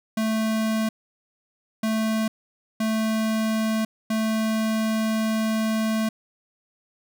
square tone bursts at uneven times, 220 Hz, A3, in tune, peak -22 dBFS, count 4, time 0.17-0.89 / 1.83-2.28 / 2.8-3.85 / 4.1-6.09 s, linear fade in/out 5 ms, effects none

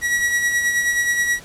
45% pulse tone with tremolo, 1924 Hz, B6, 46 cents flat, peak -15 dBFS, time 0.01-1.4 s, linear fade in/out 50 ms, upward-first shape sine, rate 9.4 Hz, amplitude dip 45%, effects pink hiss -42 dBFS RMS until 1.44 s + low-pass 11000 Hz 12 dB/octave

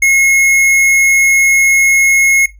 sine tone with tanh clipping, 2167 Hz, C#7, 40 cents flat, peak -8 dBFS, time 0.02-2.46 s, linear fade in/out 5 ms, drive 15 dB, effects noise-tail reverb RT60 0.2 s tail -18 dB re dry + added 50 Hz sine -36 dBFS peak until 2.59 s

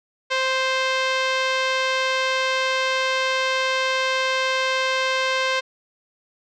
5% pulse tone with low-pass filter, 523.3 Hz, C5, in tune, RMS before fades -22 dBFS, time 0.3-5.61 s, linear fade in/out 20 ms, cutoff 3200 Hz, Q 0.57, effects none

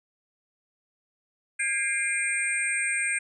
sine tone cluster, 1619 / 2105 / 2397 / 8460 Hz, G#6 / C7 / D7 / C9, -45 / +10 / +35 / +18 cents, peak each -30 dBFS, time 1.59-3.19 s, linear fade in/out 10 ms, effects none

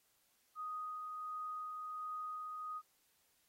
sine tone with tremolo, 1246 Hz, D#6, 2 cents sharp, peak -40 dBFS, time 0.55-2.82 s, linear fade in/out 50 ms, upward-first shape sine, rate 1.4 Hz, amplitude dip 25%, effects white hiss -75 dBFS RMS until 3.48 s + AAC 48 kbps

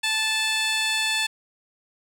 15% pulse tone with band-pass filter, 876 Hz, A5, 8 cents flat, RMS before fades -24 dBFS, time 0.03-1.27 s, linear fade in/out 10 ms, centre 4700 Hz, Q 0.83, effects none

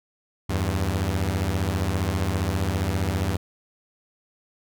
sawtooth beating tone pair, 82.2 / 97.2 Hz, E2 / G2, -4 / -14 cents, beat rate 15 Hz, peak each -22 / -21 dBFS, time 0.49-3.37 s, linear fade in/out 10 ms, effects none

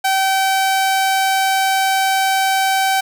sawtooth tone, 770 Hz, G5, 31 cents flat, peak -10 dBFS, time 0.04-3.01 s, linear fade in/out 10 ms, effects none

